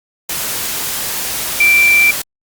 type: tone in noise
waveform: sine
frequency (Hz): 2349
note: D7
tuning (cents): 0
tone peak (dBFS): -7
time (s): 1.6-2.11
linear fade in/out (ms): 5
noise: white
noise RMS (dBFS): -20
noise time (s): 0.29-2.22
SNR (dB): +10
effects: Opus 48 kbps